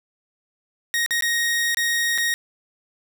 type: tone with dropouts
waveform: sawtooth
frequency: 1872 Hz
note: A#6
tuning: 7 cents sharp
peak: -16 dBFS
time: 0.94-2.34 s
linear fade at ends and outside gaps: 0 ms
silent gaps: 1.062-1.108 / 1.208-1.223 / 1.746-1.771 / 2.178-2.183 s
effects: none